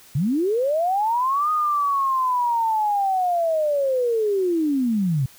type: linear two-way sweep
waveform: sine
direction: up then down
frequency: 123.47 to 1244.5 to 123.47 Hz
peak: -18 dBFS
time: 0.15-5.26 s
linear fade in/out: 5 ms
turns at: 1.51 s
effects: white hiss -49 dBFS RMS until 5.38 s